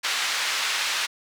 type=band-pass noise; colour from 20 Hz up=pink; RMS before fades=-26 dBFS; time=0.03-1.07 s; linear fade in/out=20 ms; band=1600 to 5600 Hz; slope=12 dB/octave; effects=none